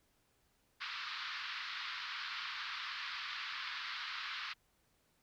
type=band-pass noise; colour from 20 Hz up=pink; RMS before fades=-43 dBFS; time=0.8-4.54 s; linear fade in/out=20 ms; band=1100 to 4700 Hz; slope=48 dB/octave; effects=pink hiss -75 dBFS RMS until 5.22 s